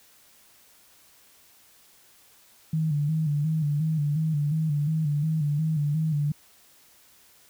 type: tone with vibrato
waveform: sine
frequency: 152.2 Hz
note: D#3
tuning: 38 cents flat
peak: -22 dBFS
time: 2.73-6.32 s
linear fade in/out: 5 ms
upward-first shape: square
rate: 2.8 Hz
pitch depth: 69 cents each way
effects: white hiss -57 dBFS RMS until 7.49 s